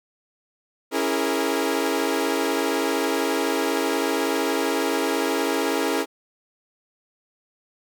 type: chord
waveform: sawtooth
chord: A# half-diminished seventh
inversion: first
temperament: equal with one note detuned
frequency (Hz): 277.2 / 329.6 / 410.3 / 466.2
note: C#4 / E4 / G#4 / A#4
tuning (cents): 0 / 0 / -21 / 0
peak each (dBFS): -23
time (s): 0.91-6.06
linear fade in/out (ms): 50
effects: none